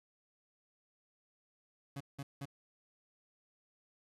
30% pulse tone bursts, 139.5 Hz, C#3, 11 cents sharp, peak -38 dBFS, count 3, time 1.96-2.455 s, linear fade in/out 5 ms, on 45 ms, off 180 ms, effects resampled to 32000 Hz + 12-bit

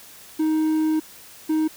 triangle tone pair in turn, 313.2 / 313.2 Hz, D#4 / D#4, +11 / +11 cents, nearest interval unison, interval 0 cents, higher neither, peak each -16 dBFS, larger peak neither, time 0.39-1 / 1.49-1.68 s, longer first, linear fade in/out 10 ms, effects white hiss -45 dBFS RMS until 1.76 s

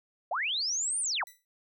sine linear two-way sweep, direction up then down, 574 to 9397 to 574 Hz, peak -28 dBFS, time 0.31-1.24 s, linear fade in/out 5 ms, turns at 1 s
5% pulse tone with exponential decay, 1975.5 Hz, B6, in tune, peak -34 dBFS, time 1.27-1.45 s, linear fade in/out 1 ms, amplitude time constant 39 ms
effects none

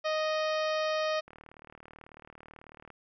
harmonic tone, 622 Hz, D#5, 1 cent flat, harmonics 1 / 2 / 3 / 4 / 5 / 6 / 7 / 8 / 9, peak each -29 / -35 / -39 / -41 / -43 / -45 / -46 / -47 / -48 dBFS, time 0.04-1.21 s, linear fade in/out 20 ms
click train, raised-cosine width 0.5 ms, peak -34 dBFS, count 63, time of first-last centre 1.28-2.903 s, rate 38.2 Hz
effects none

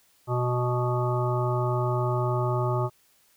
harmonic tone, 123.47 Hz, B2, in tune, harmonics 1 / 3 / 5 / 7 / 9 / 10, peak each -25 / -30 / -32 / -33 / -35 / -35 dBFS, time 0.27-2.9 s, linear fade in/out 50 ms, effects white hiss -63 dBFS RMS until 3.36 s

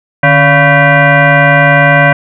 sine tone with frequency modulation, 698.5 Hz, F5, in tune, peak -3 dBFS, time 0.23-2.13 s, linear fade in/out 5 ms, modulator 424 Hz, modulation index 3.4, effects none

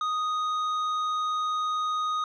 triangle tone with hard clipping, 1244.5 Hz, D#6, in tune, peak -27 dBFS, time 0.01-2.24 s, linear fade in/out 2 ms, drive 10 dB, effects resampled to 22050 Hz

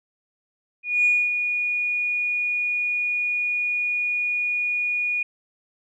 sine tone with ADSR envelope, 2450 Hz, D#7, 27 cents flat, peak -14 dBFS, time 0.83-5.23 s, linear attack 220 ms, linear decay 250 ms, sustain -7 dB, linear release 5 ms, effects tanh soft clip ceiling -10 dBFS

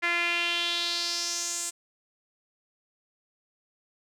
sawtooth tone with band-pass filter sweep, 344.4 Hz, F4, 24 cents flat, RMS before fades -29 dBFS, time 0.02-1.71 s, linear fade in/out 20 ms, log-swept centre 2000 to 8000 Hz, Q 3.6, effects none

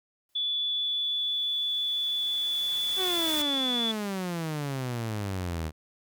white noise with exponential growth, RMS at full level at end -34 dBFS, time 0.29-3.42 s, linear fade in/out 2 ms, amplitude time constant 680 ms
sine tone, 3451 Hz, A7, 34 cents flat, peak -26 dBFS, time 0.35-3.92 s, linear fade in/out 10 ms
sawtooth exponential sweep, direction down, 386.4 to 76.3 Hz, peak -26 dBFS, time 2.96-5.72 s, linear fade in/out 50 ms
effects none

